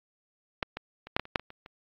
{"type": "clicks", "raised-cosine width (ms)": 0.3, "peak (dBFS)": [-11, -18, -26, -8, -13, -29, -6, -26, -29, -29], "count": 10, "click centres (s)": [0.628, 0.77, 1.07, 1.165, 1.196, 1.254, 1.358, 1.396, 1.504, 1.661], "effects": ["low-pass 4000 Hz 12 dB/octave", "AAC 32 kbps"]}